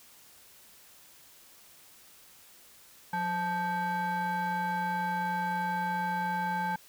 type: tone with frequency modulation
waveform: sine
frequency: 872 Hz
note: A5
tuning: 16 cents flat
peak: -26 dBFS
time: 3.13-6.76 s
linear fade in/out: 5 ms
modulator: 693 Hz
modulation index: 0.9
effects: tanh soft clip ceiling -27 dBFS + white hiss -56 dBFS RMS until 6.88 s